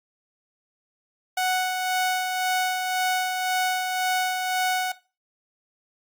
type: tone with tremolo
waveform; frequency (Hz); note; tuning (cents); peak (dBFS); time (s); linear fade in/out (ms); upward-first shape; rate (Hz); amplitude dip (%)
sawtooth; 740; F#5; 0; -17; 1.37-4.92; 5; sine; 1.9; 40
effects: noise-tail reverb RT60 0.3 s tail -17 dB re dry + Opus 48 kbps